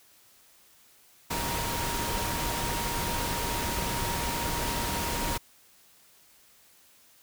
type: tone in noise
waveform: sine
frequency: 940 Hz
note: A#5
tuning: 14 cents sharp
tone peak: -35 dBFS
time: 1.3-5.38 s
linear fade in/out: 10 ms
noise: pink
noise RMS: -31 dBFS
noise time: 1.3-5.38 s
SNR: -7 dB
effects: white hiss -59 dBFS RMS until 7.22 s